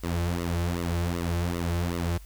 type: tone with flanger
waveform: sawtooth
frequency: 86.1 Hz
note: F2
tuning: 24 cents flat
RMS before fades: -28 dBFS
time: 0.03-2.18 s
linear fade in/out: 10 ms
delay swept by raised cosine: 1.2 to 4.3 ms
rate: 2.6 Hz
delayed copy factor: -0.85
effects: added 50 Hz sine -43 dBFS peak until 2.25 s + white hiss -56 dBFS RMS until 2.25 s